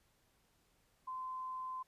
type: tone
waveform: sine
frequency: 1031 Hz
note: C6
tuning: 26 cents flat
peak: -40 dBFS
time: 1.07-1.83 s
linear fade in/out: 10 ms
effects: pink hiss -74 dBFS RMS until 1.87 s + resampled to 32000 Hz